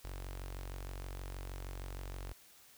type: tone with notch filter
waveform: sawtooth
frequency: 46.38 Hz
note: F#1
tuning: 5 cents sharp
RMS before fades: -44 dBFS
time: 0.04-2.33 s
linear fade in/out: 10 ms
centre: 190 Hz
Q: 0.9
effects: white hiss -61 dBFS RMS until 2.77 s